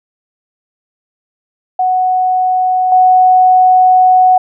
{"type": "tone with level steps", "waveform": "sine", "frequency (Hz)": 740, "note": "F#5", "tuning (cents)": 0, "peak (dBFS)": [-9, -4], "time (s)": [1.79, 4.38], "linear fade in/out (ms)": 5, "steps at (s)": 2.92, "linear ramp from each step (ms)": 2, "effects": []}